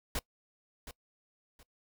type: noise with echo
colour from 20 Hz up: pink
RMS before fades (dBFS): -33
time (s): 0.15-0.19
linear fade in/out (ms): 2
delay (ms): 720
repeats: 2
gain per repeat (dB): -12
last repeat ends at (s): 1.63
effects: noise-tail reverb RT60 0.1 s tail -23 dB re dry